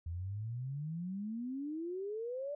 sine exponential sweep, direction up, 81 to 594 Hz, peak -37 dBFS, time 0.06-2.55 s, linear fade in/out 5 ms, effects none

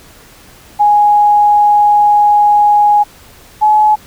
sine tone pair in turn, 830 / 851.4 Hz, G#5 / G#5, -1 / +43 cents, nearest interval unison, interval 44 cents, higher second, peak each -5 dBFS, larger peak neither, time 0.79-3.04 / 3.61-3.96 s, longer first, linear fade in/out 20 ms, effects pink hiss -40 dBFS RMS until 4.06 s

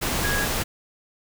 sine tone in noise, 1653 Hz, G#6, 9 cents flat, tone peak -25 dBFS, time 0.23-0.46 s, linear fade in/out 20 ms, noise pink, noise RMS -25 dBFS, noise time 0.01-0.64 s, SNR -3 dB, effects none

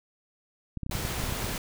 clicks, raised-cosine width 5 ms, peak -21 dBFS, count 11, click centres 0.773 / 0.833 / 0.864 / 0.896 / 0.953 / 1.051 / 1.2 / 1.239 / 1.293 / 1.324 / 1.444 s
pink noise, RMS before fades -33 dBFS, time 0.91-1.58 s, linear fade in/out 2 ms
effects none

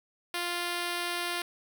5% pulse tone, 349.2 Hz, F4, in tune, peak -19 dBFS, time 0.34-1.42 s, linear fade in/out 2 ms, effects none

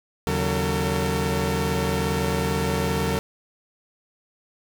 sawtooth tone cluster, 79.2 / 140.8 / 187 / 452.7 Hz, D#2 / C#3 / F#3 / A4, +31 / +27 / +19 / +49 cents, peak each -24 / -24 / -23 / -23 dBFS, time 0.27-3.19 s, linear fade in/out 0 ms, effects none

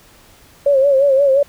sine tone with vibrato, 550 Hz, C#5, 14 cents flat, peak -9 dBFS, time 0.66-1.43 s, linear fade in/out 5 ms, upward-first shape sine, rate 5.7 Hz, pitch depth 73 cents each way, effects pink hiss -47 dBFS RMS until 1.48 s

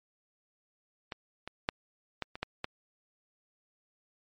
clicks, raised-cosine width 0.3 ms, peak -21 / -23 / -11 / -17 / -24 / -16 / -17 dBFS, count 7, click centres 1.122 / 1.476 / 1.689 / 2.223 / 2.355 / 2.43 / 2.644 s, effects MP3 48 kbps

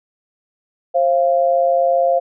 sine tone pair together, 532.5 / 690 Hz, C5 / F5, +30 / -21 cents, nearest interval major third, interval 449 cents, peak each -15 dBFS, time 0.94-2.2 s, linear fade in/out 20 ms, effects none

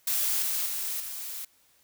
blue noise with level steps, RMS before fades -27 / -29 / -32 / -37 dBFS, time 0.07-1.45 s, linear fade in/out 5 ms, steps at 0.42 / 0.66 / 1 s, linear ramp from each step 2 ms, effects white hiss -64 dBFS RMS until 1.83 s

